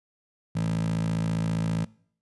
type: tone with high-pass filter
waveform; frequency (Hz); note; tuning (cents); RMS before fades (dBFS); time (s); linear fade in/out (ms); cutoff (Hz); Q
15% pulse; 55; A1; 0; -27; 0.55-1.85; 10; 140; 4.7
effects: noise-tail reverb RT60 0.6 s tail -23 dB re dry + resampled to 24000 Hz